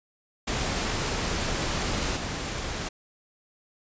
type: noise with level steps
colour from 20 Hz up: pink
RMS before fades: -28 / -32 dBFS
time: 0.47-2.89 s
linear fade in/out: 10 ms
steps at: 2.16 s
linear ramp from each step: 10 ms
effects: resampled to 16000 Hz